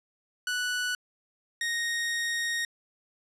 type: tone pair in turn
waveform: sawtooth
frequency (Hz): 1480 / 1864.7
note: F#6 / A#6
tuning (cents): 0 / 0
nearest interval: major third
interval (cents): 400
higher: second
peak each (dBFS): -24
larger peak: neither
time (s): 0.47-0.95 / 1.61-2.65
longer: second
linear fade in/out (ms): 2
effects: low-pass 10000 Hz 12 dB/octave

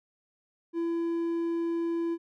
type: tone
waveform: triangle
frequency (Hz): 335.9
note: E4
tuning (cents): +33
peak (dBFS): -25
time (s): 0.73-2.18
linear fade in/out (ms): 50
effects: none

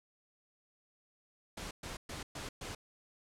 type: noise bursts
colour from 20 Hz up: pink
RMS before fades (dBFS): -43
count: 5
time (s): 1.57-2.75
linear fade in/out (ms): 5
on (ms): 140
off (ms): 120
effects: low-pass 9000 Hz 12 dB/octave

